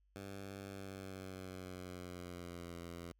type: tone with pitch glide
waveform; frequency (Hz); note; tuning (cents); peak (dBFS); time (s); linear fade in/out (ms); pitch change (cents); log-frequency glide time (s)
10% pulse; 98 to 85.81; G2 to F2; 0 to -30; -38; 0.16-3.12; 0; -230; 0.67-2.77
effects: added 49 Hz sine -70 dBFS peak until 3.19 s